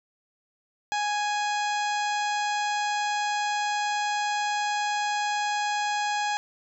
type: harmonic tone with a mistuned harmonic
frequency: 830.6 Hz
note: G#5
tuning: in tune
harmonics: 1 / 2 / 3 / 4 / 5 / 6 / 7 / 8 / 9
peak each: -26 / -32 / -36 / -38 / -40 / -42 / -43 / -44 / -45 dBFS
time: 0.92-6.37 s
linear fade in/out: 0 ms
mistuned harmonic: 7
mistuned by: +46 cents
effects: none